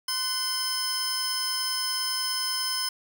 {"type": "tone cluster", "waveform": "sawtooth", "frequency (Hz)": [1034, 1498, 3119, 5200], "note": ["C6", "F#6", "G7", "E8"], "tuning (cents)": [-21, 21, -9, -24], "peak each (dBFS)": [-32, -34, -34, -25], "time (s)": [0.08, 2.89], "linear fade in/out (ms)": 5, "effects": []}